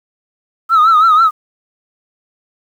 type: tone with vibrato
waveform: sine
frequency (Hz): 1287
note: E6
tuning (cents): -42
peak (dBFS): -4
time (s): 0.69-1.31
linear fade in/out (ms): 50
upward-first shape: triangle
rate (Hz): 6.1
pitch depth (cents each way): 110
effects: tanh soft clip ceiling -4 dBFS + 7-bit